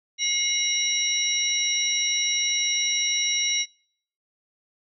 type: tone cluster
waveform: sine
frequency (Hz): 2152 / 2880 / 3899 / 5680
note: C7 / F#7 / B7 / F8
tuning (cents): +48 / -47 / -23 / +28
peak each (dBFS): -28 / -31 / -26 / -26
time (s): 0.18-3.66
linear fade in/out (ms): 50
effects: noise-tail reverb RT60 0.6 s tail -26 dB re dry